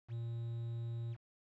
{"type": "tone with quantisation", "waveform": "triangle", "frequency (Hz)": 116.54, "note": "A#2", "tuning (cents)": 0, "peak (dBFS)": -36, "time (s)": [0.08, 1.17], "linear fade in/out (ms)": 50, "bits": 10, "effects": ["low-pass 3000 Hz 12 dB/octave"]}